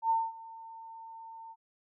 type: tone with ADSR envelope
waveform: sine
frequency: 904 Hz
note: A5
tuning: 47 cents sharp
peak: -23 dBFS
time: 0.02-1.56 s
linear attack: 80 ms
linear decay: 220 ms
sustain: -21 dB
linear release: 50 ms
effects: none

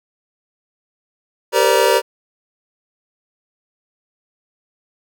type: tone cluster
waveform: square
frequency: 391.6 / 463 / 510 / 581 / 947 Hz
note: G4 / A#4 / C5 / D5 / A#5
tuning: -2 / -12 / -44 / -19 / +27 cents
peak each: -19 dBFS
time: 1.52-2.02 s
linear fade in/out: 50 ms
effects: none

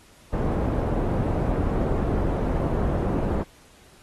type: low-pass noise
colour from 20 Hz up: pink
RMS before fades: -24 dBFS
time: 0.32-3.44 s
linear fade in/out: 20 ms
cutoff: 650 Hz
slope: 12 dB/octave
effects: pink hiss -54 dBFS RMS until 4.02 s + AAC 32 kbps

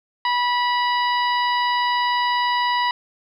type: harmonic tone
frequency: 977 Hz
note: B5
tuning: 19 cents flat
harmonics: 1 / 2 / 3 / 4 / 5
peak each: -19 / -25 / -29 / -31 / -33 dBFS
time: 0.25-2.91 s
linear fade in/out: 2 ms
effects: 9-bit

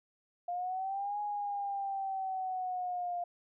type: linear two-way sweep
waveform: sine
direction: up then down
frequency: 698.5 to 832 to 698.5 Hz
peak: -33 dBFS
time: 0.48-3.24 s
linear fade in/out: 5 ms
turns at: 1.2 s
effects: none

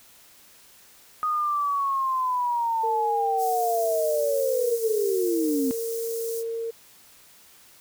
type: linear sweep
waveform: sine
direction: down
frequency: 1244.5 to 256.1 Hz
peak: -22 dBFS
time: 1.23-5.71 s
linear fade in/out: 0 ms
type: tone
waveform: sine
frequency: 457.6 Hz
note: A#4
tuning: 32 cents flat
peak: -27 dBFS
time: 2.83-6.71 s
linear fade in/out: 10 ms
type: high-pass noise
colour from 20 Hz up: white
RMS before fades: -37 dBFS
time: 3.37-6.44 s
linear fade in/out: 50 ms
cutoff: 5400 Hz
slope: 24 dB/octave
effects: white hiss -53 dBFS RMS until 7.8 s

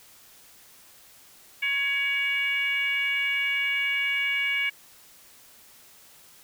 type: tone with frequency modulation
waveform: sine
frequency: 2255 Hz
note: C#7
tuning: 29 cents sharp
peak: -23 dBFS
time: 1.62-4.7 s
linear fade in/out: 10 ms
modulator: 585 Hz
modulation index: 0.77
effects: white hiss -53 dBFS RMS until 6.43 s

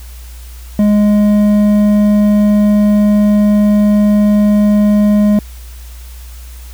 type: tone with hard clipping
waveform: triangle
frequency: 207.7 Hz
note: G#3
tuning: in tune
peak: -8 dBFS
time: 0.79-5.39 s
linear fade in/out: 2 ms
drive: 10 dB
effects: added 60 Hz sine -28 dBFS peak until 6.73 s + white hiss -40 dBFS RMS until 6.73 s

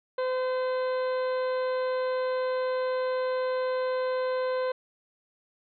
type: harmonic tone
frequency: 512 Hz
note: C5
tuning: 38 cents flat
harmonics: 1 / 2 / 3 / 4 / 5 / 6 / 7 / 8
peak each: -26 / -35 / -40 / -47 / -52 / -53 / -53 / -49 dBFS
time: 0.18-4.72 s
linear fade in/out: 5 ms
effects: none

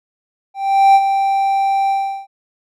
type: tone with ADSR envelope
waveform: triangle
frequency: 784 Hz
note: G5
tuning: in tune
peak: -3 dBFS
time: 0.54-2.27 s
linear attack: 410 ms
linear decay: 48 ms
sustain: -8 dB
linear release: 370 ms
effects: none

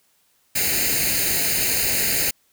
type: noise with comb filter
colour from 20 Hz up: white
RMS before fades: -21 dBFS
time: 0.55-2.31 s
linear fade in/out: 10 ms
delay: 0.44 ms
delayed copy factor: +0.8
effects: white hiss -63 dBFS RMS until 2.52 s

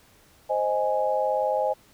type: chord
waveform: sine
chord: Ab major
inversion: first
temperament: equal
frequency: 523.3 / 622.3 / 830.6 Hz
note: C5 / Eb5 / Ab5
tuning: 0 / 0 / 0 cents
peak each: -26 dBFS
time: 0.49-1.74 s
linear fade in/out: 20 ms
effects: pink hiss -57 dBFS RMS until 1.93 s

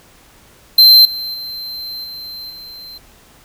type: tone with level steps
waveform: square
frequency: 4112 Hz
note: C8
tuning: 31 cents flat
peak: -4 / -22 / -25 / -28 / -32 dBFS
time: 0.78-2.98 s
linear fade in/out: 5 ms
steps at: 1.05 / 1.34 / 2.04 / 2.5 s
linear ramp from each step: 2 ms
effects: pink hiss -47 dBFS RMS until 3.44 s

